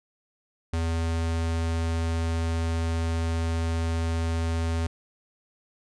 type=tone; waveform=square; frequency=82.5 Hz; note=E2; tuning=2 cents sharp; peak=-25 dBFS; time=0.73-4.87 s; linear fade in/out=5 ms; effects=resampled to 22050 Hz